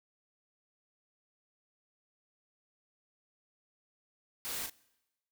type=noise with echo; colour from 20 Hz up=white; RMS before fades=-39 dBFS; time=4.45-4.66 s; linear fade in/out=0 ms; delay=37 ms; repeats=1; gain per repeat=-5 dB; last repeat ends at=4.697 s; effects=noise-tail reverb RT60 1.0 s tail -23 dB re dry